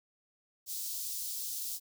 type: high-pass noise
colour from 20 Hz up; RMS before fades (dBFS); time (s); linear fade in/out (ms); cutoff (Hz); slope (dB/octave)
white; -38; 0.66-1.8; 50; 4200; 24
effects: none